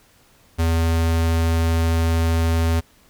square tone, 82.41 Hz, E2, in tune, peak -17 dBFS, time 0.58-2.81 s, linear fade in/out 20 ms, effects pink hiss -55 dBFS RMS until 3.09 s

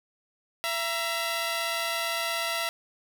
10% pulse tone pair together, 671 / 946.8 Hz, E5 / A#5, +31 / +27 cents, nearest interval tritone, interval 596 cents, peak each -20 / -25 dBFS, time 0.64-2.69 s, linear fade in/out 0 ms, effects none

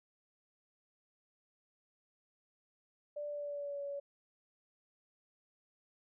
sine tone with pitch glide, 587.3 to 565.7 Hz, D5 to C#5, 0 to +35 cents, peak -38 dBFS, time 3.16-4 s, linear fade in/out 10 ms, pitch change -65 cents, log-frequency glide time 3.27-3.82 s, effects none

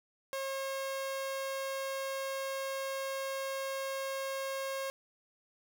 sawtooth tone, 540 Hz, C#5, 45 cents flat, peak -31 dBFS, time 0.33-4.9 s, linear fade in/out 0 ms, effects none

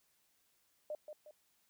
sine tone with echo, 605 Hz, D#5, 49 cents flat, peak -38 dBFS, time 0.9-0.95 s, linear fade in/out 2 ms, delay 180 ms, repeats 2, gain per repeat -7 dB, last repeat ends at 1.31 s, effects white hiss -75 dBFS RMS until 1.69 s

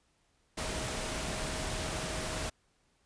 sine tone in noise, 631 Hz, D#5, 24 cents sharp, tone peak -44 dBFS, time 0.57-2.5 s, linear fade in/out 10 ms, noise pink, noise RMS -36 dBFS, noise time 0.57-2.5 s, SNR -11 dB, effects pink hiss -72 dBFS RMS until 3.05 s + resampled to 22050 Hz

